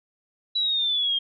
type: exponential sweep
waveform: sine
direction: down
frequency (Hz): 3951 to 3200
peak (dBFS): -21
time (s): 0.55-1.19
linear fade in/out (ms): 10
effects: none